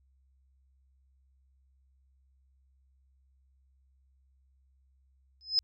sine tone with exponential growth, 5100 Hz, D#8, 42 cents sharp, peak -19 dBFS, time 5.41-5.59 s, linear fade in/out 0 ms, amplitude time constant 39 ms, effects added 66 Hz sine -64 dBFS peak until 5.63 s

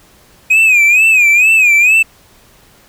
triangle tone with vibrato, 2489 Hz, D#7, in tune, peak -4 dBFS, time 0.5-2.03 s, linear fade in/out 10 ms, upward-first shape sine, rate 2.2 Hz, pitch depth 120 cents each way, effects pink hiss -46 dBFS RMS until 2.88 s

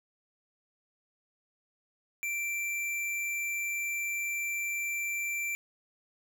sine tone with hard clipping, 2349 Hz, D7, in tune, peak -32 dBFS, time 2.23-5.55 s, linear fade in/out 0 ms, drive 17 dB, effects none

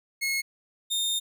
sawtooth tone pair in turn, 2171 / 3651 Hz, C#7 / A#7, -37 / -37 cents, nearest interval major sixth, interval 900 cents, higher second, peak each -22 dBFS, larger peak neither, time 0.21-0.42 / 0.9-1.2 s, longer second, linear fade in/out 20 ms, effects none

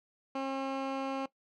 15% pulse tone with low-pass filter, 269.4 Hz, C#4, 49 cents flat, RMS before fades -35 dBFS, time 0.35-1.26 s, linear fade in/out 5 ms, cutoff 3200 Hz, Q 0.55, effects noise-tail reverb RT60 0.1 s tail -19 dB re dry

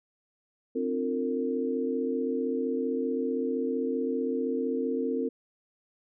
sine tone cluster, 262.2 / 297.7 / 347.7 / 455.5 Hz, C4 / D4 / F4 / A#4, +4 / +24 / -8 / -40 cents, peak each -30 / -38 / -35 / -30 dBFS, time 0.75-5.29 s, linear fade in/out 10 ms, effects none

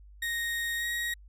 35% pulse tone with pitch glide, 1864.7 to 1890.7 Hz, A#6 to A#6, 0 to +24 cents, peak -28 dBFS, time 0.22-1.14 s, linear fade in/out 5 ms, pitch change +24 cents, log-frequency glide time 0.77-0.86 s, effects added 50 Hz sine -49 dBFS peak until 1.28 s

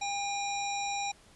harmonic tone with a mistuned harmonic, 806 Hz, G5, 48 cents sharp, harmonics 1 / 3 / 5 / 7 / 9, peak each -33 / -38 / -40 / -41 / -43 dBFS, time 0.01-1.12 s, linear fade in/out 10 ms, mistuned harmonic 5, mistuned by -51 cents, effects pink hiss -59 dBFS RMS until 1.35 s + resampled to 24000 Hz

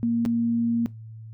sine tone with dropouts, 233 Hz, A#3, 1 cent flat, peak -20 dBFS, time 0.03-0.86 s, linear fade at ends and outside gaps 0 ms, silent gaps 0.252-0.26 s, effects noise-tail reverb RT60 0.2 s tail -19 dB re dry + added 111 Hz sine -38 dBFS peak until 1.33 s

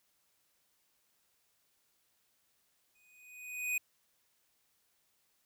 square tone with exponential growth, 2489 Hz, D#7, in tune, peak -30 dBFS, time 2.95-3.78 s, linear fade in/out 5 ms, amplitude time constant 180 ms, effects white hiss -75 dBFS RMS until 5.45 s

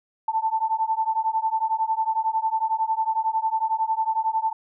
sine beating tone pair, 881 / 892 Hz, A5 / A5, +2 / +23 cents, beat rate 11 Hz, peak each -24 dBFS, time 0.28-4.53 s, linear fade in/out 5 ms, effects none

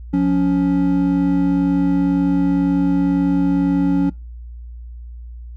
triangle tone pair together, 178.03 / 280 Hz, F3 / C#4, +34 / +18 cents, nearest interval minor sixth, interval 784 cents, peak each -16 / -13 dBFS, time 0.13-4.1 s, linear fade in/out 10 ms, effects noise-tail reverb RT60 0.3 s tail -25 dB re dry + added 59 Hz sine -31 dBFS peak until 5.56 s

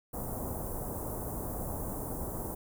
pink band-stop noise, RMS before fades -37 dBFS, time 0.13-2.55 s, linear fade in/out 10 ms, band 970 to 10000 Hz, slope 24 dB/octave, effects none

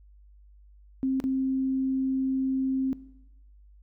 sine tone with dropouts, 264.5 Hz, C4, 19 cents sharp, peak -23 dBFS, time 1.03-2.93 s, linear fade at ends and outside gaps 0 ms, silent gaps 1.201-1.24 s, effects noise-tail reverb RT60 0.9 s tail -19 dB re dry + added 50 Hz sine -51 dBFS peak until 3.82 s

